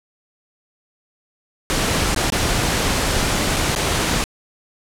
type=noise with dropouts; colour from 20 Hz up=pink; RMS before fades=-19 dBFS; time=1.7-4.24 s; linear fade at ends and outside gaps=0 ms; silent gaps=2.147-2.162 / 2.301-2.322 / 3.562-3.566 / 3.751-3.761 s; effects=low-pass 10000 Hz 12 dB/octave